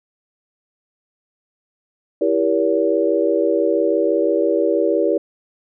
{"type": "chord", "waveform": "sine", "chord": "E diminished seventh", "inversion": "none", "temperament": "just", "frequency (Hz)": [329.6, 395.6, 474.7, 569.6], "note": ["E4", "G4", "Bb4", "Db5"], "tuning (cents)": [0, 16, 31, 47], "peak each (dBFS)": -20, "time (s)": [2.21, 5.18], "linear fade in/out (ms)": 5, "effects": []}